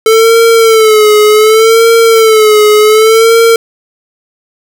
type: tone with vibrato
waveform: square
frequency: 440 Hz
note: A4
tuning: in tune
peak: -3 dBFS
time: 0.06-3.56 s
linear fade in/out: 2 ms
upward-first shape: sine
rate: 0.67 Hz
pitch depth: 73 cents each way
effects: none